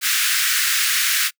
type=high-pass noise; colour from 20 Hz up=pink; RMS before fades=-19 dBFS; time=0.01-1.31 s; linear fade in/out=50 ms; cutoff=1400 Hz; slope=48 dB/octave; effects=noise-tail reverb RT60 0.1 s tail -26 dB re dry